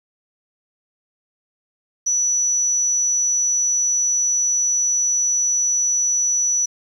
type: tone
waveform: sine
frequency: 5920 Hz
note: F#8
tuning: in tune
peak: -16 dBFS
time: 2.06-6.66 s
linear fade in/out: 10 ms
effects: 8-bit